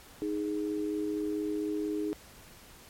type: tone pair together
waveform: sine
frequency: 311.1 / 415.3 Hz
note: D#4 / G#4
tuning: 0 / 0 cents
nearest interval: perfect fourth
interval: 500 cents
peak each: -31 / -34 dBFS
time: 0.22-2.13 s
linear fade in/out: 0 ms
effects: pink hiss -53 dBFS RMS until 2.89 s + MP3 64 kbps